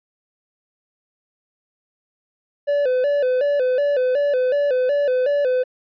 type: tone with vibrato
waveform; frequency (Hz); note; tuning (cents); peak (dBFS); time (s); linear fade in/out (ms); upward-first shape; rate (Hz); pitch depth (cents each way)
triangle; 540; C#5; -45; -14; 2.67-5.64; 20; square; 2.7; 110
effects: resampled to 11025 Hz